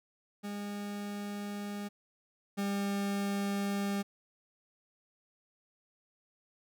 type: tone pair in turn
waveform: 40% pulse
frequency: 204.2 / 200.1 Hz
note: G#3 / G3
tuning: -29 / +36 cents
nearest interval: unison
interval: 35 cents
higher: first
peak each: -36 / -30 dBFS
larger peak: second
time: 0.43-1.89 / 2.57-4.03 s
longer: neither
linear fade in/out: 20 ms
effects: none